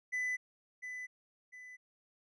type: tone with echo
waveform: triangle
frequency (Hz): 2000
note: B6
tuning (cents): +21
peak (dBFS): -31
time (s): 0.12-0.37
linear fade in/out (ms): 20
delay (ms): 700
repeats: 2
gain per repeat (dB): -8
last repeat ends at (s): 1.77
effects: resampled to 22050 Hz